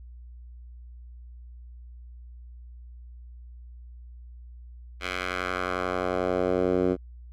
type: tone with band-pass filter sweep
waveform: 10% pulse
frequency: 91.2 Hz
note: F#2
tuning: 24 cents flat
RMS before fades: -27 dBFS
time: 5-6.97 s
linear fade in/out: 50 ms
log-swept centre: 2400 to 340 Hz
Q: 1.3
effects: added 60 Hz sine -42 dBFS peak until 7.32 s